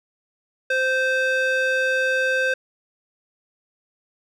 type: tone with band-pass filter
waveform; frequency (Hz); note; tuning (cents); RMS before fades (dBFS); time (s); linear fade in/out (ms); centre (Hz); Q
square; 520; C5; -11; -21; 0.7-2.54; 5; 1600; 1.4
effects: none